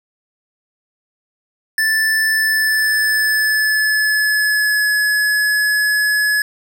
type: tone with pitch glide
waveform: square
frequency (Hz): 1760 to 1700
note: A6 to G#6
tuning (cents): 0 to +40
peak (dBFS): -14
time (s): 1.78-6.42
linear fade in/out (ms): 2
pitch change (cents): -60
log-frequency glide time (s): 2.31-4.87
effects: none